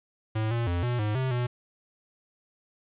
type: tone with pitch steps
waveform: square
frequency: 109.4 / 117.5 / 87.2 / 121.9 / 105.7 / 130.8 / 122.5 Hz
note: A2 / A#2 / F2 / B2 / G#2 / C3 / B2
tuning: -9 / +14 / -2 / -22 / +31 / 0 / -14 cents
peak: -26 dBFS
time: 0.35-1.47 s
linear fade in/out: 10 ms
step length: 160 ms
effects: resampled to 8000 Hz + 9-bit

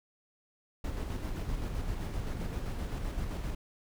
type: noise with tremolo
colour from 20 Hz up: brown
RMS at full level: -34 dBFS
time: 0.84-3.55 s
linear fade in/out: 5 ms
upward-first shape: square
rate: 7.7 Hz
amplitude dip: 30%
effects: none

